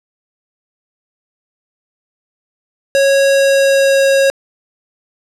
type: tone with pitch glide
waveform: square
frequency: 550 to 546.2 Hz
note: C#5 to C#5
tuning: -14 to -26 cents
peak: -9 dBFS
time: 2.95-4.3 s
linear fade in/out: 0 ms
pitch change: -12 cents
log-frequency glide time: 3.3-4.08 s
effects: low-pass 10000 Hz 12 dB/octave